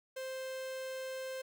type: tone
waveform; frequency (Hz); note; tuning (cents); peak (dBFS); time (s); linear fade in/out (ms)
45% pulse; 523.3; C5; 0; -39; 0.16-1.42; 10
effects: none